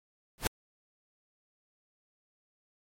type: noise with exponential growth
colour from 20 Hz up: pink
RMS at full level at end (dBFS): -23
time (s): 0.38-0.47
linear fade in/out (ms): 0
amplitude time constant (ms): 19
effects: MP3 64 kbps